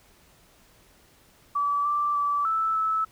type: tone with pitch steps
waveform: sine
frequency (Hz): 1151 / 1172 / 1157 / 1316 / 1306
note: D6 / D6 / D6 / E6 / E6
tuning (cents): -35 / -4 / -26 / -3 / -17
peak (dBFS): -22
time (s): 1.55-3.05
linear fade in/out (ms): 10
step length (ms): 300
effects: pink hiss -58 dBFS RMS until 3.11 s